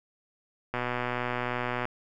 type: click train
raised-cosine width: 0.5 ms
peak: -15 dBFS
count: 138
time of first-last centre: 0.74-1.854 s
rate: 123 Hz
effects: none